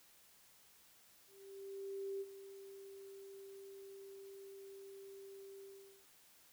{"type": "tone with ADSR envelope", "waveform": "sine", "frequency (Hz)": 392, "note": "G4", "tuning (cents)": 0, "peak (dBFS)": -39, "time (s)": [1.27, 6.06], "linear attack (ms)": 940, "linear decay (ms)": 38, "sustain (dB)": -12, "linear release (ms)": 430, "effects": ["white hiss -66 dBFS RMS until 6.52 s"]}